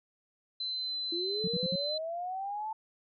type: tone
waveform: sine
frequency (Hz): 4051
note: B7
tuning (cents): +43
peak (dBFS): -32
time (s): 0.6-1.98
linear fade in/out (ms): 5
type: linear sweep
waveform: sine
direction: up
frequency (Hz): 329.2 to 887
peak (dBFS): -33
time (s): 1.12-2.73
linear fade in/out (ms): 5
type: tone bursts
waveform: sine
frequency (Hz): 180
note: F#3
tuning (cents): -47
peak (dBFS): -30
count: 4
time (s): 1.44-1.757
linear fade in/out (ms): 2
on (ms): 35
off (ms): 59
effects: MP3 48 kbps